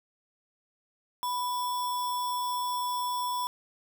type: tone with sample-and-hold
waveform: sine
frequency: 987.8 Hz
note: B5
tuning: in tune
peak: -28 dBFS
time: 1.23-3.47 s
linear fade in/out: 0 ms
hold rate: 4410 Hz
effects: none